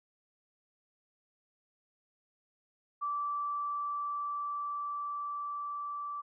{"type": "tone with level ramp", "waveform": "sine", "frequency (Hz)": 1163, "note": "D6", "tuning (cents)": -17, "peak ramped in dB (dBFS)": [-31, -36], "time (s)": [3.01, 6.22], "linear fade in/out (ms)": 20, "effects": []}